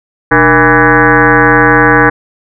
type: tone with frequency modulation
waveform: sine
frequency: 987.8 Hz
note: B5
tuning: in tune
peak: -3 dBFS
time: 0.31-2.1 s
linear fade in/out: 10 ms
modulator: 172 Hz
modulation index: 4.8
effects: none